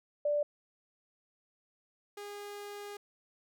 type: tone pair in turn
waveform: sine / sawtooth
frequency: 587.3 / 409.2 Hz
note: D5 / G#4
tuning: 0 / -26 cents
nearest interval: tritone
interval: 626 cents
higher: first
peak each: -27 / -38 dBFS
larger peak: first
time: 0.25-0.43 / 2.17-2.97 s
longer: second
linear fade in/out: 5 ms
effects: none